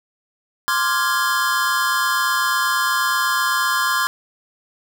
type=chord; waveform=square; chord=D half-diminished seventh; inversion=third; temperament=equal; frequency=1046.5 / 1174.7 / 1396.9 / 1661.2 Hz; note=C6 / D6 / F6 / Ab6; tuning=0 / 0 / 0 / 0 cents; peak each=-22 / -26 / -24 / -23 dBFS; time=0.68-4.07 s; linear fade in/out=0 ms; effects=none